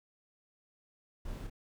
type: noise with echo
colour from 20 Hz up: brown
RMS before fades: -42 dBFS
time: 1.25-1.47 s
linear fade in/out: 5 ms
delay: 29 ms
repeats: 1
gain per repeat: -4 dB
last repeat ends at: 1.499 s
effects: none